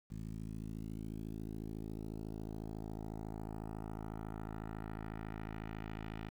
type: tone with low-pass filter sweep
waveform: 10% pulse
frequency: 54 Hz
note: A1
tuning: 32 cents flat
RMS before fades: -44 dBFS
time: 0.1-6.3 s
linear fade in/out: 20 ms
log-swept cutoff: 190 to 2800 Hz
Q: 1.3
effects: 10-bit